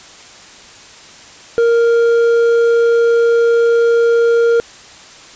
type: tone with hard clipping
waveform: sine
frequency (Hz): 466.2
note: A#4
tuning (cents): 0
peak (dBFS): -10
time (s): 1.58-4.6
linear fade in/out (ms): 0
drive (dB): 5
effects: white hiss -38 dBFS RMS until 5.35 s + resampled to 16000 Hz